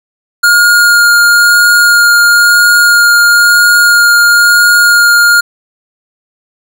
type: tone with vibrato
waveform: square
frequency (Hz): 1420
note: F6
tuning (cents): +28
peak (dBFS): -4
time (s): 0.43-5.41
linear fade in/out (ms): 10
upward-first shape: sine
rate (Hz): 1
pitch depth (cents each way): 8
effects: none